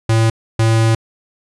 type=tone bursts at uneven times; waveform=square; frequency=112.7 Hz; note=A2; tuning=42 cents sharp; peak=-11 dBFS; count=2; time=0.09-0.3 / 0.59-0.95 s; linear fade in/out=5 ms; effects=resampled to 24000 Hz